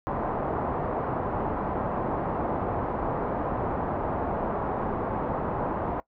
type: low-pass noise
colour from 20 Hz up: white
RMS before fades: -29 dBFS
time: 0.07-6 s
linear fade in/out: 0 ms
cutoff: 990 Hz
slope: 24 dB/octave
effects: noise-tail reverb RT60 0.1 s tail -20 dB re dry